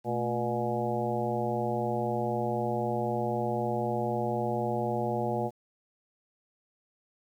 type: harmonic tone with a mistuned harmonic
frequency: 120 Hz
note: B2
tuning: 49 cents flat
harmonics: 1 / 2 / 3 / 4 / 5 / 6 / 7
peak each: -35 / -35 / -35 / -35 / -35 / -35 / -35 dBFS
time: 0.04-5.51 s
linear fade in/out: 50 ms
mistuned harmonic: 2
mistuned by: -120 cents
effects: 10-bit